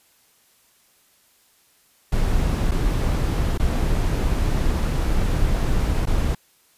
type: noise with dropouts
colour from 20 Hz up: brown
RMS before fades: -20 dBFS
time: 2.12-6.35 s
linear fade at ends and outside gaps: 5 ms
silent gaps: 2.712-2.716 / 3.577-3.596 / 6.056-6.07 s
effects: white hiss -59 dBFS RMS until 6.77 s + resampled to 32000 Hz